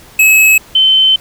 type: tone pair in turn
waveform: square / sine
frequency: 2576 / 3075 Hz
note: E7 / G7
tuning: -41 / -34 cents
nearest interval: minor third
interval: 307 cents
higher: second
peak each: -5 dBFS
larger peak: neither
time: 0.19-0.58 / 0.75-1.16 s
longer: second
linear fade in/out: 5 ms
effects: pink hiss -39 dBFS RMS until 1.2 s